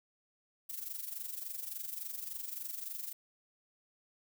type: noise with amplitude modulation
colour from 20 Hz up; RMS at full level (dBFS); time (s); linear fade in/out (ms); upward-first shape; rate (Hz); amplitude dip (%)
violet; -39; 0.69-3.13; 10; sine; 23.5; 70
effects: none